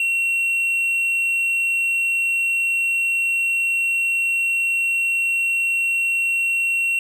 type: tone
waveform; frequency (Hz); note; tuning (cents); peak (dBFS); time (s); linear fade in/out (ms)
triangle; 2729; F7; -41; -16; 0-6.99; 2
effects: none